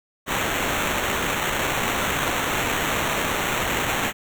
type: noise with sample-and-hold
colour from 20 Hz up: blue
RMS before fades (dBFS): -24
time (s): 0.26-4.13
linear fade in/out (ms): 50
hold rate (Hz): 4900
effects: none